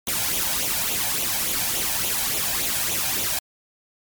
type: noise with flanger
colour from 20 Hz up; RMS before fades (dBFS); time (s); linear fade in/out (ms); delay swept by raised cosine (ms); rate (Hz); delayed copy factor
white; -24; 0.07-3.39; 2; 0.29 to 1.29; 3.5; +0.6
effects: MP3 96 kbps